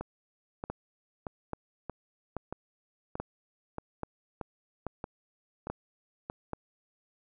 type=two click trains; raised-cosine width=1 ms; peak=-22 / -20 dBFS; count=11 / 8; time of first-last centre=0.01-6.299 / 0.7-6.533 s; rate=1.59 / 1.2 Hz; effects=none